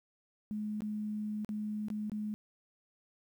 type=tone with dropouts; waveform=sine; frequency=211.7 Hz; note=G#3; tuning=33 cents sharp; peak=-34 dBFS; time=0.51-2.34 s; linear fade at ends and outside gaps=0 ms; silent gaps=0.806-0.82 / 1.447-1.491 / 1.884-1.902 / 2.097-2.118 s; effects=11-bit